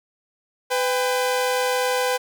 sawtooth tone pair together, 502.7 / 798 Hz, B4 / G5, +31 / +31 cents, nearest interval minor sixth, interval 800 cents, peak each -17 / -22 dBFS, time 0.7-2.18 s, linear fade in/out 20 ms, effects none

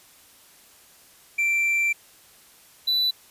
triangle tone pair in turn, 2349 / 3976 Hz, D7 / B7, 0 / +11 cents, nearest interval major sixth, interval 911 cents, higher second, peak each -18 / -18 dBFS, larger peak neither, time 1.38-1.93 / 2.87-3.11 s, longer first, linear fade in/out 10 ms, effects white hiss -53 dBFS RMS until 3.3 s + resampled to 32000 Hz

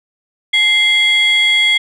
sine tone pair together, 2093 / 3322 Hz, C7 / G#7, 0 / 0 cents, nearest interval minor sixth, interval 800 cents, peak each -10 dBFS, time 0.53-1.78 s, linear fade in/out 10 ms, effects tanh soft clip ceiling -6 dBFS

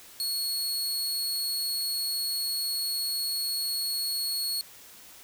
sawtooth tone, 4346 Hz, C#8, 35 cents flat, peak -25 dBFS, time 0.2-4.61 s, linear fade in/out 0 ms, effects white hiss -50 dBFS RMS until 5.23 s

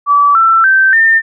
sine tone with pitch steps, 1151 / 1337.5 / 1554.3 / 1806.1 Hz, D6 / E6 / G6 / A6, -35 / +25 / -15 / +45 cents, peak -5 dBFS, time 0.06-1.22 s, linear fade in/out 50 ms, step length 290 ms, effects none

